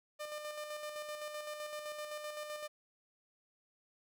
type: tone with tremolo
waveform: sawtooth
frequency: 600 Hz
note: D5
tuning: 37 cents sharp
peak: -36 dBFS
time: 0.19-2.68 s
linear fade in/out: 20 ms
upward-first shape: square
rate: 7.8 Hz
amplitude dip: 40%
effects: none